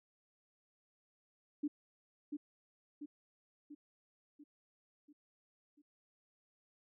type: tone with echo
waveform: sine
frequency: 293.8 Hz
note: D4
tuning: 1 cent sharp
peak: -33 dBFS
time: 1.63-1.68 s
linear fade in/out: 10 ms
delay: 690 ms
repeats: 6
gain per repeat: -5 dB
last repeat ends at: 5.82 s
effects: none